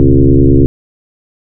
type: tone with frequency modulation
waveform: sine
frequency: 129.8 Hz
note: C3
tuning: 13 cents flat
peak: -3 dBFS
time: 0-0.66 s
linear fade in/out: 0 ms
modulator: 69.6 Hz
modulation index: 3.6
effects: none